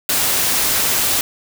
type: noise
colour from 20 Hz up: white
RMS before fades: -17 dBFS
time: 0.09-1.21 s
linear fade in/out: 2 ms
effects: none